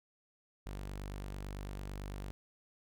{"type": "tone", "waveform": "sawtooth", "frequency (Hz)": 48.97, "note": "G1", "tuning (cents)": -1, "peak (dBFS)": -37, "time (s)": [0.66, 2.31], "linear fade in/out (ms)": 0, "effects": []}